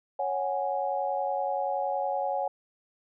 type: chord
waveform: sine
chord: C# suspended fourth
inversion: none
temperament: equal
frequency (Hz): 554.4 / 740 / 830.6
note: C#5 / F#5 / G#5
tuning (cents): 0 / 0 / 0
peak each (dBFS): -31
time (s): 0.19-2.48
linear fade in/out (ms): 5
effects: none